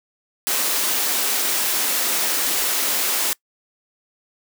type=high-pass noise; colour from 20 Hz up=white; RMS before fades=-21 dBFS; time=0.47-3.33 s; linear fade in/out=0 ms; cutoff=230 Hz; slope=24 dB/octave; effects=noise-tail reverb RT60 0.1 s tail -24 dB re dry